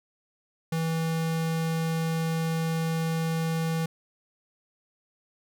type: tone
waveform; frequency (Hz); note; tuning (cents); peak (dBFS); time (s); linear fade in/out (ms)
square; 162.9; E3; -20; -26; 0.72-3.86; 5
effects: none